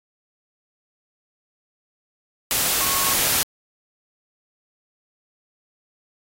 sine tone in noise, 1100 Hz, C#6, 14 cents flat, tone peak -27 dBFS, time 2.81-3.13 s, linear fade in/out 0 ms, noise white, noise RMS -20 dBFS, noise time 2.51-3.43 s, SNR -10 dB, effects AAC 48 kbps

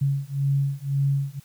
sine beating tone pair, 138.1 / 140 Hz, C#3 / C#3, -6 / +18 cents, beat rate 1.9 Hz, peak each -24 dBFS, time 0.01-1.4 s, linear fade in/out 10 ms, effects white hiss -56 dBFS RMS until 1.44 s

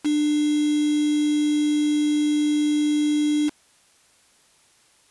sine tone with quantisation, 298.3 Hz, D4, 27 cents sharp, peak -18 dBFS, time 0.04-3.5 s, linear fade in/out 20 ms, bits 5, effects white hiss -58 dBFS RMS until 5.1 s + resampled to 24000 Hz

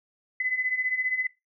sine beating tone pair, 2006 / 2021 Hz, B6 / B6, +26 / +39 cents, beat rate 15 Hz, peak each -31 / -26 dBFS, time 0.4-1.27 s, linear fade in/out 5 ms, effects noise-tail reverb RT60 0.2 s tail -19 dB re dry

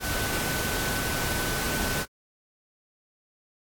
sine tone in noise, 1509 Hz, F#6, 34 cents sharp, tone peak -34 dBFS, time 0-2.06 s, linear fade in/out 50 ms, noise pink, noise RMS -29 dBFS, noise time 0-2.06 s, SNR -8 dB, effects AAC 64 kbps

